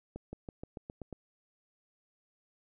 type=accelerating click train; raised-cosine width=2 ms; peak=-28 dBFS; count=8; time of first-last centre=0.16-1.127 s; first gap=170 ms; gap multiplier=0.93; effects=none